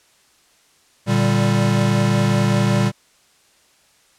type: chord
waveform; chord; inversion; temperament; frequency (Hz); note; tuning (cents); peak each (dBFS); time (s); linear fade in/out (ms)
square; G minor; first; equal; 116.54 / 146.83 / 196; Bb2 / D3 / G3; 0 / 0 / 0; -19 / -22 / -19; 1.06-2.92; 50
effects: white hiss -56 dBFS RMS until 4.18 s + low-pass 9000 Hz 12 dB/octave